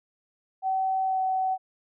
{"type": "tone with pitch glide", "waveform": "sine", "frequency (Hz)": [762, 755.4], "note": ["G5", "F#5"], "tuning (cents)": [-49, 36], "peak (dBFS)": -23, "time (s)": [0.62, 1.58], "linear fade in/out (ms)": 50, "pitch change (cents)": -15, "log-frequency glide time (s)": [1.05, 1.2], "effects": []}